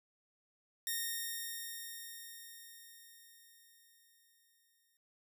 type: tone with exponential decay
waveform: 5% pulse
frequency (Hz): 1845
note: A#6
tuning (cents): -18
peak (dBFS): -24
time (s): 0.87-4.97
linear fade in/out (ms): 1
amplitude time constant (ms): 890
effects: none